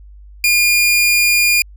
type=tone; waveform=sawtooth; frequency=2420 Hz; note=D#7; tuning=49 cents flat; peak=-7 dBFS; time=0.44-1.62 s; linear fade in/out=2 ms; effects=added 50 Hz sine -36 dBFS peak until 1.76 s